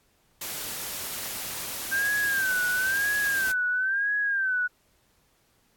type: noise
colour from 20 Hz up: white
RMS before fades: -34 dBFS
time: 0.41-3.52 s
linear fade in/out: 5 ms
type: tone with vibrato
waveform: sine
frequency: 1568 Hz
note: G6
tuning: in tune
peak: -23 dBFS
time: 1.91-4.68 s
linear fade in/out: 20 ms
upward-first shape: sine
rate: 1 Hz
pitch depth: 110 cents each way
effects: pink hiss -66 dBFS RMS until 5.76 s + AAC 64 kbps

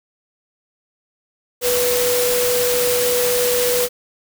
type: tone in noise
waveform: sine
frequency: 491 Hz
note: B4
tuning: 10 cents flat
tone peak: -17 dBFS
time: 1.61-3.89 s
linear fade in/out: 50 ms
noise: white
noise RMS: -21 dBFS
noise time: 1.61-3.89 s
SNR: +1 dB
effects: none

